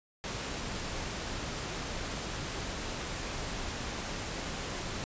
pink noise, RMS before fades -37 dBFS, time 0.24-5.04 s, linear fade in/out 0 ms, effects resampled to 16000 Hz

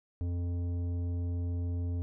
sine tone with tanh clipping, 87.31 Hz, F2, in tune, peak -32 dBFS, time 0.21-2.02 s, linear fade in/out 0 ms, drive 11 dB, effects none

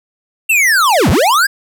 square linear two-way sweep, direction down then up, 2756 to 58.7 to 1677 Hz, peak -9 dBFS, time 0.49-1.47 s, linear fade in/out 10 ms, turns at 1.1 s, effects none

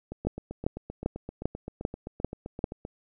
two click trains, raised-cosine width 2 ms, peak -12 / -23 dBFS, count 7 / 22, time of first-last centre 0.27-2.642 / 0.12-2.851 s, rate 2.53 / 7.69 Hz, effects none

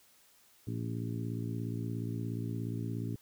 harmonic tone with a mistuned harmonic, 57 Hz, A#1, 38 cents flat, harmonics 2 / 3 / 4 / 5 / 6 / 7, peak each -36 / -42 / -42 / -42 / -48 / -49 dBFS, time 0.67-3.16 s, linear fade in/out 5 ms, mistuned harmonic 7, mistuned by +28 cents, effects white hiss -64 dBFS RMS until 3.21 s

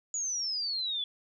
sine exponential sweep, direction down, 6900 to 3400 Hz, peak -30 dBFS, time 0.14-1.04 s, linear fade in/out 2 ms, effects none

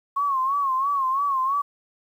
sine tone with vibrato, 1091 Hz, C#6, 28 cents flat, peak -20 dBFS, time 0.16-1.62 s, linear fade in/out 10 ms, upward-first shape sine, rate 3 Hz, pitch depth 91 cents each way, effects 9-bit

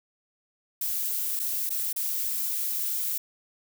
violet noise with dropouts, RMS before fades -29 dBFS, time 0.81-3.18 s, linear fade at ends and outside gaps 5 ms, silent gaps 1.394-1.398 / 1.694-1.703 / 1.929-1.961 s, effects none

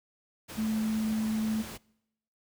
sine tone in noise, 218.5 Hz, A3, 12 cents flat, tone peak -27 dBFS, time 0.57-1.63 s, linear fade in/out 20 ms, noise pink, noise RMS -42 dBFS, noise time 0.48-1.78 s, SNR +12 dB, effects noise-tail reverb RT60 0.8 s tail -24 dB re dry + high-pass 60 Hz 12 dB/octave

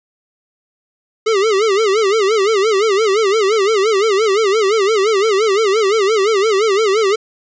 square tone with vibrato, 415.3 Hz, G#4, in tune, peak -12 dBFS, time 1.26-7.16 s, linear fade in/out 10 ms, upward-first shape sine, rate 5.8 Hz, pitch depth 150 cents each way, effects resampled to 16000 Hz + 9-bit

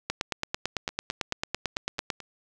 two click trains, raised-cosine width 0.2 ms, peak -24 / -10 dBFS, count 7 / 19, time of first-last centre 0.89-2.203 / 0.1-2.102 s, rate 4.57 / 8.99 Hz, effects none

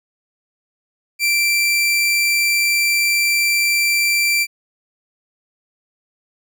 sawtooth tone, 2349 Hz, D7, in tune, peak -11 dBFS, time 1.19-4.47 s, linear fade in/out 50 ms, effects none

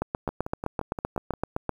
two click trains, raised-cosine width 1 ms, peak -18 / -12 dBFS, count 7 / 14, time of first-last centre 0.29-1.337 / 0.02-1.693 s, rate 5.73 / 7.77 Hz, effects 8-bit

